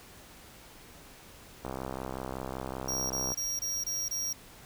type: click train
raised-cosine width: 1 ms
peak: -22 dBFS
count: 110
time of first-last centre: 1.65-3.319 s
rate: 65.3 Hz
type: tone bursts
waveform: 45% pulse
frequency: 5650 Hz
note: F8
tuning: 19 cents sharp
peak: -31 dBFS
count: 6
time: 2.88-4.33 s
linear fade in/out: 5 ms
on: 220 ms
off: 26 ms
effects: pink hiss -52 dBFS RMS until 4.65 s